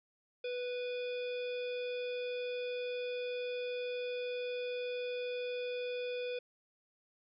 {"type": "harmonic tone", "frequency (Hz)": 493.9, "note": "B4", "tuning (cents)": 0, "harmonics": [1, 3, 5, 7, 9, 10], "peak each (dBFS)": [-36, -53, -46, -50, -61, -59], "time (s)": [0.44, 6.39], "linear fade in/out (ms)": 5, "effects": []}